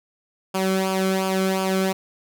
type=tone with flanger; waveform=sawtooth; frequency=190 Hz; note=F#3; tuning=46 cents sharp; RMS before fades=-22 dBFS; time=0.54-1.93 s; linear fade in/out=10 ms; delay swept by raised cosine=0.51 to 1.12 ms; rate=2.8 Hz; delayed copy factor=-0.7; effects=none